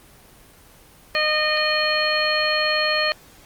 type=harmonic tone; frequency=613 Hz; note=D#5; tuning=26 cents flat; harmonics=1 / 2 / 3 / 4 / 5 / 7; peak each=-24 / -27 / -24 / -26 / -29 / -24 dBFS; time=1.15-3.12 s; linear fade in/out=0 ms; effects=pink hiss -49 dBFS RMS until 3.45 s + Opus 24 kbps